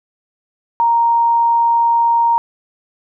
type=tone; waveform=sine; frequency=932.3 Hz; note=A#5; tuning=in tune; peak=-10 dBFS; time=0.8-2.38 s; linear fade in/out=0 ms; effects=none